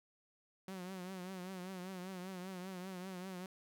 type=tone with vibrato; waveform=sawtooth; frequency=185.1 Hz; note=F#3; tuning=1 cent sharp; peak=-40 dBFS; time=0.68-3.46 s; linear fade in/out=2 ms; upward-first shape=triangle; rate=5.1 Hz; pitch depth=85 cents each way; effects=13-bit